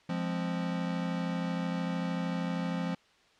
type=chord; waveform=square; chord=F minor; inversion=none; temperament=equal; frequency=174.61 / 207.7 / 261.6 Hz; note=F3 / Ab3 / C4; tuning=0 / 0 / 0 cents; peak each=-33 / -39 / -38 dBFS; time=0.09-2.95 s; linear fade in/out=5 ms; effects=white hiss -63 dBFS RMS until 3.39 s + low-pass 4000 Hz 12 dB/octave